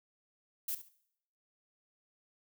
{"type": "noise with echo", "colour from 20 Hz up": "violet", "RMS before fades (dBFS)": -36, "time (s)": [0.68, 0.75], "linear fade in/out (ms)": 5, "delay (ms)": 69, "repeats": 2, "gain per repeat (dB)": -13, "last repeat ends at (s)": 0.888, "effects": ["noise-tail reverb RT60 0.7 s tail -19 dB re dry"]}